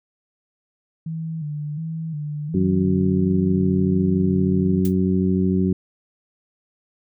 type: tone with vibrato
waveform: sine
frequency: 155 Hz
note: D#3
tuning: 6 cents flat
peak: -25 dBFS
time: 1.06-4.8 s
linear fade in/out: 5 ms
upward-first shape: square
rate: 1.4 Hz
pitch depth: 72 cents each way
type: harmonic tone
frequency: 93.3 Hz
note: F#2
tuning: 15 cents sharp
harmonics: 1 / 2 / 3 / 4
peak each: -25 / -18 / -25 / -25 dBFS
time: 2.54-5.73 s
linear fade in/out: 5 ms
type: noise with exponential decay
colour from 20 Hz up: blue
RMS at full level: -30 dBFS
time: 4.85-4.95 s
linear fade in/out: 1 ms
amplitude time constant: 20 ms
effects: none